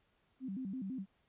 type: tone with vibrato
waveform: sine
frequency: 224.3 Hz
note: A3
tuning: 34 cents sharp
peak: -38 dBFS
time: 0.4-1.06 s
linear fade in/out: 50 ms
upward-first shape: square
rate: 6 Hz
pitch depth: 260 cents each way
effects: pink hiss -75 dBFS RMS until 1.28 s + resampled to 8000 Hz